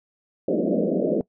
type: band-pass noise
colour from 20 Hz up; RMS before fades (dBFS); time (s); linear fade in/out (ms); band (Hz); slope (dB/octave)
pink; -22; 0.48-1.21; 2; 170 to 630; 96
effects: noise-tail reverb RT60 0.1 s tail -20 dB re dry